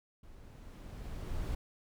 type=noise with level ramp; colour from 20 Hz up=brown; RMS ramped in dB=-54 to -36 dBFS; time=0.23-1.55 s; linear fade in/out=5 ms; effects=none